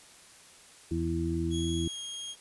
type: harmonic tone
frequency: 83 Hz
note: E2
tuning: 12 cents sharp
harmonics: 1 / 2 / 3 / 4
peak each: -33 / -34 / -39 / -31 dBFS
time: 0.91-1.88 s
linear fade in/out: 5 ms
type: tone with pitch glide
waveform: sawtooth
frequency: 3322 to 3256 Hz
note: G#7 to G#7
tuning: 0 to -35 cents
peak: -34 dBFS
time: 1.5-2.36 s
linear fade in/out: 50 ms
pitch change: -35 cents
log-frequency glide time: 1.79-1.98 s
effects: white hiss -54 dBFS RMS until 2.4 s + resampled to 24000 Hz